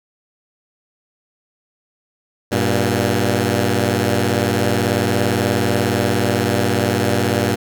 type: tone pair together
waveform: 10% pulse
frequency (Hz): 97.97 / 118.3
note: G2 / A#2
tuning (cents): -1 / +26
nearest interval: minor third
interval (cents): 327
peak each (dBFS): -10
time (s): 2.51-7.56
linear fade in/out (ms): 20
effects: none